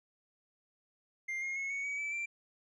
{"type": "tone with pitch steps", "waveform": "triangle", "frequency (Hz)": [2100, 2140, 2182, 2224, 2266, 2310, 2354], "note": ["C7", "C7", "C#7", "C#7", "C#7", "D7", "D7"], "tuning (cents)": [6, 38, -28, 5, 37, -29, 3], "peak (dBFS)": -33, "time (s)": [1.28, 2.26], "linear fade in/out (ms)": 10, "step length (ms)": 140, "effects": ["resampled to 22050 Hz"]}